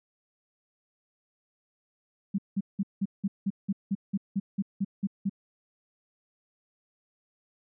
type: tone bursts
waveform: sine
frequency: 197.1 Hz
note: G3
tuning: 10 cents sharp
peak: -24 dBFS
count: 14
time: 2.34-5.296 s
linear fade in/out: 10 ms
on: 44 ms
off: 180 ms
effects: none